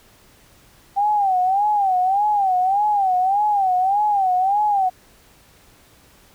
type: tone with vibrato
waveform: sine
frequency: 784 Hz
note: G5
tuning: in tune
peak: -15 dBFS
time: 0.96-4.9 s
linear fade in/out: 20 ms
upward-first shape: sine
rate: 1.7 Hz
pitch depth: 130 cents each way
effects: pink hiss -52 dBFS RMS until 6.34 s